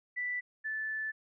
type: tone pair in turn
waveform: sine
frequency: 1975.5 / 1748.8 Hz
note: B6 / A6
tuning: 0 / -11 cents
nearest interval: major second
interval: 211 cents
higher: first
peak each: -32 / -33 dBFS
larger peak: first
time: 0.16-0.41 / 0.64-1.12 s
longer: second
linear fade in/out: 20 ms
effects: none